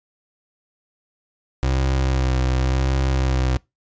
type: tone with vibrato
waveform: 30% pulse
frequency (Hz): 65.2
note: C2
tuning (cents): -5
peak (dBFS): -15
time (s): 1.63-3.57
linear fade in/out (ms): 0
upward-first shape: sine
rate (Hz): 0.91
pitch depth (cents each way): 31
effects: noise-tail reverb RT60 0.2 s tail -23 dB re dry + resampled to 16000 Hz